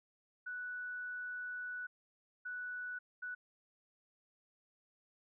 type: tone bursts at uneven times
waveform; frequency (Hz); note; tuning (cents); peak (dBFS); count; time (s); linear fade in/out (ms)
sine; 1480; F#6; 0; -40; 3; 0.46-1.87 / 2.45-2.99 / 3.22-3.35; 10
effects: none